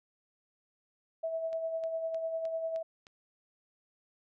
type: tone with tremolo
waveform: sine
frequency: 652 Hz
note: E5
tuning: 19 cents flat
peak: -30 dBFS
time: 1.23-2.83 s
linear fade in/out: 10 ms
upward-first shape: sine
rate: 10 Hz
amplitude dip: 45%
type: click train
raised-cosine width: 0.2 ms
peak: -35 dBFS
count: 6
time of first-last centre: 1.53-3.068 s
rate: 3.25 Hz
effects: none